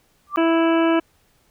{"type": "tone with exponential growth", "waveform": "sine", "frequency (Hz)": 1174.7, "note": "D6", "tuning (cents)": 0, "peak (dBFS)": -16, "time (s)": [0.27, 0.36], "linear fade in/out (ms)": 0, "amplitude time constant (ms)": 18}
{"type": "harmonic tone", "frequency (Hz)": 329.6, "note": "E4", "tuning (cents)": 0, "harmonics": [1, 2, 3, 4, 5, 7, 8, 9], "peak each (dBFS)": [-16, -22, -26, -28, -30, -33, -34, -35], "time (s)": [0.37, 1], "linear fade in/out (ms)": 10}
{"effects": ["pink hiss -61 dBFS RMS until 1.5 s"]}